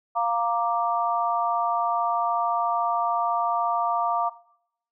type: chord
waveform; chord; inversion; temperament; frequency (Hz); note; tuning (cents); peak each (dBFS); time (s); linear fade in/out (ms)
sine; Bb major; second; equal; 698.5 / 932.3 / 1174.7; F5 / Bb5 / D6; 0 / 0 / 0; -25 / -26 / -26; 0.15-4.3; 20
effects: noise-tail reverb RT60 0.7 s tail -18 dB re dry